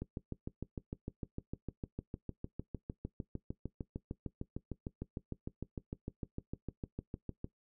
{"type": "click train", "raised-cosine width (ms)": 3, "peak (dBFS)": -26, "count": 50, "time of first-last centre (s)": [0.02, 7.444], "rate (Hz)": 6.6, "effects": ["noise-tail reverb RT60 0.1 s tail -17 dB re dry"]}